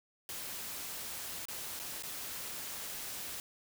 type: noise with dropouts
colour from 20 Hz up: white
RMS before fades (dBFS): -42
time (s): 0.29-3.4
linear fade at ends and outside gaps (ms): 1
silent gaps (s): 1.454-1.484 / 1.793-1.798 / 2.024-2.034
effects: none